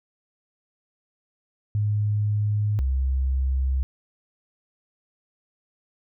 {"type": "tone pair in turn", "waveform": "sine", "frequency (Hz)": [104.7, 65.96], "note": ["G#2", "C2"], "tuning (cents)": [15, 15], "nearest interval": "minor sixth", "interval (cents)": 800, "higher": "first", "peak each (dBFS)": -20, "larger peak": "neither", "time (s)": [[1.75, 2.79], [2.79, 3.83]], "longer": "neither", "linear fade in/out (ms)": 0, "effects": []}